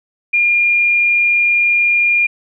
sine tone, 2411 Hz, D7, 45 cents sharp, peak -10 dBFS, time 0.33-2.27 s, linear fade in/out 10 ms, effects none

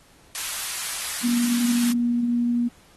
white high-pass noise, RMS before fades -29 dBFS, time 0.35-1.92 s, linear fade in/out 0 ms, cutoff 1000 Hz, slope 12 dB/octave
sine tone, 239.2 Hz, A#3, 45 cents sharp, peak -19 dBFS, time 1.23-2.69 s, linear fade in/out 20 ms
effects pink hiss -55 dBFS RMS until 2.96 s + AAC 32 kbps

